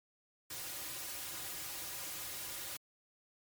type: noise with comb filter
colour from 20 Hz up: white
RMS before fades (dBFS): -43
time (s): 0.5-2.77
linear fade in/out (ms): 5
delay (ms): 4.5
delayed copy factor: -0.85
effects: MP3 96 kbps